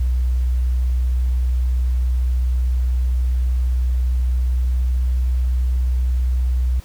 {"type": "tone with pitch glide", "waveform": "sine", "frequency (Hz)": [62.2, 62.56], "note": ["B1", "B1"], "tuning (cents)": [13, 23], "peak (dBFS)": -14, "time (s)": [0, 6.8], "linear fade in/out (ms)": 5, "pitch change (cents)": 10, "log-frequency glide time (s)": [4.11, 5.16], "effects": ["tanh soft clip ceiling -12 dBFS", "pink hiss -47 dBFS RMS until 6.84 s"]}